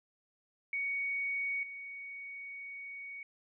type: tone with level steps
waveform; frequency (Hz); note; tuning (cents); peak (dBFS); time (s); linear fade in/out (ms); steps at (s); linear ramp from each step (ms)
sine; 2236; C#7; +14; -32 / -42; 0.73-3.23; 2; 1.63; 2
effects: none

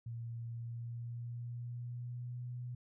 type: tone with pitch glide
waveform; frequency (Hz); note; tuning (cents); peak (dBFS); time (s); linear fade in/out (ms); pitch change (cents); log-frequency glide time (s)
sine; 116.54 to 122.9; A#2 to B2; 0 to -8; -40; 0.06-2.75; 5; +92; 0.48-2.44
effects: none

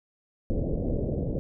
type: low-pass noise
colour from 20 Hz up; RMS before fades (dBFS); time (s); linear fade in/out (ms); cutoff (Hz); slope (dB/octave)
pink; -28; 0.5-1.39; 0; 590; 48
effects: none

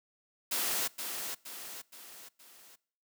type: noise with echo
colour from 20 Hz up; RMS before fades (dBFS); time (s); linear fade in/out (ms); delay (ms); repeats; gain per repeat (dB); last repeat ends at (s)
white; -32; 0.51-0.88; 10; 470; 4; -6; 2.76
effects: noise-tail reverb RT60 0.6 s tail -24 dB re dry + high-pass 200 Hz 12 dB/octave

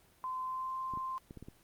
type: tone with pitch glide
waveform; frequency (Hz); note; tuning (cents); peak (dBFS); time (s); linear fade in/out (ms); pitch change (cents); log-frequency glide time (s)
sine; 1030 to 1045; C6 to C6; -28 to -2; -35; 0.24-1.18; 0; +26; 0.41-0.74
type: clicks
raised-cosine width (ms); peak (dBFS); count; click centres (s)
3; -33; 6; 0.937 / 0.974 / 1.309 / 1.373 / 1.426 / 1.485
effects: pink hiss -65 dBFS RMS until 1.63 s + Opus 24 kbps

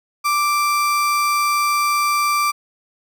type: tone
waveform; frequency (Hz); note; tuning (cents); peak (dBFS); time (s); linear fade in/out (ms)
35% pulse; 1174.7; D6; 0; -14; 0.24-2.52; 20
effects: none

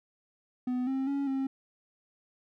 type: tone with pitch steps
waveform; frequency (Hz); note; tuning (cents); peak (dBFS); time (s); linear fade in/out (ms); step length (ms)
triangle; 250.4 / 266.2 / 279.3 / 268.2; B3 / C4 / C#4 / C4; +24 / +30 / +13 / +43; -26; 0.67-1.47; 5; 200
effects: none

